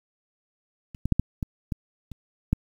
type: clicks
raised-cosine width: 5 ms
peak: -28 / -13 / -6 / -8 / -15 / -15 / -26 / -8 dBFS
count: 8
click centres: 0.948 / 1.056 / 1.123 / 1.196 / 1.428 / 1.722 / 2.117 / 2.53 s
effects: 8-bit